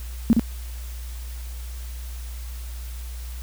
sine tone with echo, 229.4 Hz, A#3, 28 cents flat, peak -11 dBFS, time 0.3-0.33 s, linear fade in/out 0 ms, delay 65 ms, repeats 1, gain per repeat -3 dB, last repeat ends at 0.395 s, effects added 60 Hz sine -31 dBFS peak until 3.42 s + white hiss -45 dBFS RMS until 3.42 s

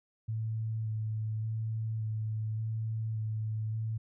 sine tone with vibrato, 110 Hz, A2, in tune, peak -31 dBFS, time 0.28-3.98 s, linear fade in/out 10 ms, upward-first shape square, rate 0.87 Hz, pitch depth 14 cents each way, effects none

